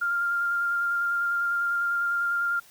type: tone with vibrato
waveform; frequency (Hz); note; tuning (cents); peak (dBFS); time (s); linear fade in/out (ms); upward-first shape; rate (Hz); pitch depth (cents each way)
sine; 1396.9; F6; 0; -23; 0.01-2.6; 10; square; 10; 10
effects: white hiss -54 dBFS RMS until 2.7 s